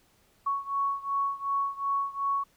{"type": "beating tone pair", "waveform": "sine", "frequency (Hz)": [1111, 1113.7], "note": ["C#6", "C#6"], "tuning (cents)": [4, 8], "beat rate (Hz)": 2.7, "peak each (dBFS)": [-29, -31], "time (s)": [0.46, 2.44], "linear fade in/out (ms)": 10, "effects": ["pink hiss -65 dBFS RMS until 2.56 s"]}